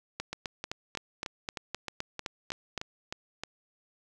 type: two click trains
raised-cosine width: 0.2 ms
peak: -18 / -16 dBFS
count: 11 / 11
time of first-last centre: 0.33-3.436 / 0.2-2.777 s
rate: 3.22 / 3.88 Hz
effects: none